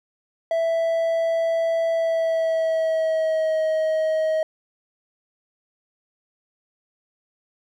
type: tone with pitch glide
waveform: triangle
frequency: 660 to 631.7 Hz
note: E5 to D#5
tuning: +2 to +26 cents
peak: -17 dBFS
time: 0.51-4.43 s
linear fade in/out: 2 ms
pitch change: -76 cents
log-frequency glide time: 1.92-3.61 s
effects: none